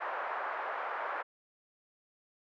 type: band-pass noise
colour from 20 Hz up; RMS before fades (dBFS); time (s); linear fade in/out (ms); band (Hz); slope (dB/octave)
white; -37; 0-1.23; 20; 550 to 1500; 24
effects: none